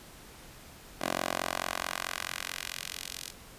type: tone with high-pass filter sweep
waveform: 10% pulse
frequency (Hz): 44.57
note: F1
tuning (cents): +36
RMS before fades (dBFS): -36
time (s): 0.99-3.33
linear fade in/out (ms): 50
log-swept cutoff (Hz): 420 to 4300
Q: 0.9
effects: pink hiss -51 dBFS RMS until 3.58 s + resampled to 32000 Hz